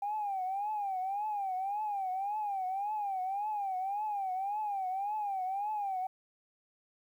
sine tone with vibrato, 796 Hz, G5, 26 cents sharp, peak -31 dBFS, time 0.02-6.07 s, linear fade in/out 5 ms, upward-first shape triangle, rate 1.8 Hz, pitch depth 150 cents each way, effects tanh soft clip ceiling -27 dBFS + 11-bit

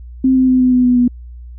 sine tone with pitch steps, 261.6 / 258.7 / 255.9 / 253.1 / 250.4 / 247.6 / 244.9 Hz, C4 / C4 / C4 / B3 / B3 / B3 / B3, 0 / -19 / -38 / +43 / +24 / +5 / -14 cents, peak -8 dBFS, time 0.24-1.08 s, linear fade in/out 5 ms, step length 120 ms, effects added 60 Hz sine -30 dBFS peak until 1.58 s

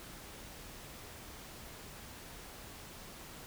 silence, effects pink hiss -50 dBFS RMS until 3.46 s

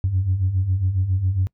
sine beating tone pair, 88.8 / 96.1 Hz, F2 / G2, +29 / -34 cents, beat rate 7.3 Hz, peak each -24 / -18 dBFS, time 0.04-1.47 s, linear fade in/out 0 ms, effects noise-tail reverb RT60 0.1 s tail -23 dB re dry + tanh soft clip ceiling -12 dBFS

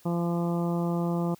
harmonic tone, 171.5 Hz, F3, 31 cents flat, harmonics 1 / 2 / 3 / 4 / 5 / 6 / 7, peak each -26 / -32 / -36 / -38 / -40 / -42 / -43 dBFS, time 0.05-1.35 s, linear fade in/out 10 ms, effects white hiss -58 dBFS RMS until 1.39 s

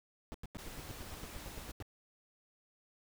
brown noise bursts, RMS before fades -43 dBFS, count 14, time 0.32-1.825 s, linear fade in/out 0 ms, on 23 ms, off 91 ms
pink noise, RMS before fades -49 dBFS, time 0.58-1.72 s, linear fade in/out 10 ms
effects none

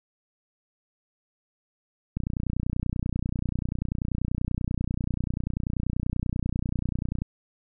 click train, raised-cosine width 5 ms, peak -15 dBFS, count 154, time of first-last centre 2.17-7.22 s, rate 30.3 Hz, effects none

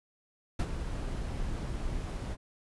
brown noise with ADSR envelope, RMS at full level -26 dBFS, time 0.59-2.37 s, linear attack 7 ms, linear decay 59 ms, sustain -9 dB, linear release 45 ms, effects resampled to 24000 Hz

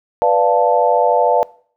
sine chord, B half-diminished seventh, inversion none, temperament equal, 493.9 / 587.3 / 698.5 / 880 Hz, B4 / D5 / F5 / A5, 0 / 0 / 0 / 0 cents, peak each -16 dBFS, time 0.22-1.43 s, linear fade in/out 0 ms, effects noise-tail reverb RT60 0.5 s tail -22 dB re dry

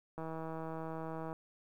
click train, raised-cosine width 1 ms, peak -29 dBFS, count 186, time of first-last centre 0.18-1.329 s, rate 161 Hz, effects 11-bit

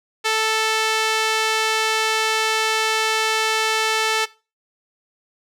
sawtooth tone with band-pass filter, 440 Hz, A4, in tune, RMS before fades -20 dBFS, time 0.24-4.26 s, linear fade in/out 20 ms, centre 3100 Hz, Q 0.65, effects noise-tail reverb RT60 0.3 s tail -19 dB re dry

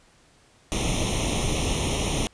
pink noise with comb filter, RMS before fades -25 dBFS, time 0.72-2.27 s, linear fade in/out 0 ms, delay 0.32 ms, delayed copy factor +0.9, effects pink hiss -58 dBFS RMS until 2.33 s + resampled to 22050 Hz

